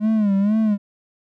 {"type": "tone with vibrato", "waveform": "triangle", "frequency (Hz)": 207.7, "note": "G#3", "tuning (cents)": 0, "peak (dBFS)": -13, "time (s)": [0, 0.78], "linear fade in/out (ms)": 50, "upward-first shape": "sine", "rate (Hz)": 2.1, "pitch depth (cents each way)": 110, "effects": []}